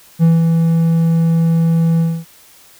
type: tone with ADSR envelope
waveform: triangle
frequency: 165.1 Hz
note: E3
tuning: 3 cents sharp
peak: -4 dBFS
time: 0.19-2.25 s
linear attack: 41 ms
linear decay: 180 ms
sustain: -4 dB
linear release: 250 ms
effects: white hiss -45 dBFS RMS until 2.79 s